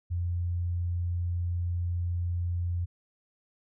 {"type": "tone", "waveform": "sine", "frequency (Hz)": 87.31, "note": "F2", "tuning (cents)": 0, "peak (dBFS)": -27, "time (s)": [0.1, 2.86], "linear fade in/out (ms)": 20, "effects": []}